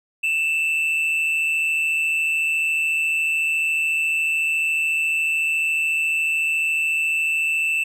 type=tone with amplitude modulation; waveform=triangle; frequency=2659 Hz; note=E7; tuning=14 cents sharp; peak=-15 dBFS; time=0.23-7.84 s; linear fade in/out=10 ms; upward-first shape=sine; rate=154 Hz; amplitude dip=45%; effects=none